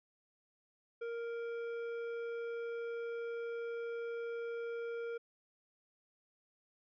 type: tone with hard clipping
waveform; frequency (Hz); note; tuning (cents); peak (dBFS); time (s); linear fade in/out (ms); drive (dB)
triangle; 466.2; A#4; 0; -40; 1.01-5.18; 10; 13
effects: resampled to 11025 Hz